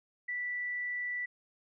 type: tone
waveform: sine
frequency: 1967 Hz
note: B6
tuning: 7 cents flat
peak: -33 dBFS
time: 0.28-1.26 s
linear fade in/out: 10 ms
effects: none